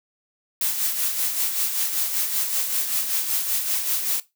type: noise with tremolo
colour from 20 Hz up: blue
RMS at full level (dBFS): -22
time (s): 0.61-4.2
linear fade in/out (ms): 2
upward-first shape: sine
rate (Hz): 5.2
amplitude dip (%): 50
effects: noise-tail reverb RT60 0.2 s tail -17 dB re dry